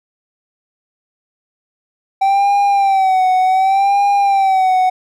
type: tone with vibrato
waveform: triangle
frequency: 774 Hz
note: G5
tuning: 22 cents flat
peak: -8 dBFS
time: 2.21-4.9 s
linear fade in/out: 10 ms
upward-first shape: sine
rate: 0.67 Hz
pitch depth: 72 cents each way
effects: none